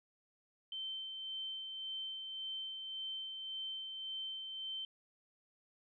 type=tone with tremolo; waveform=sine; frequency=3100 Hz; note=G7; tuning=20 cents flat; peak=-39 dBFS; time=0.72-4.85 s; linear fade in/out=2 ms; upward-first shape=sine; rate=1.8 Hz; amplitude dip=35%; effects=none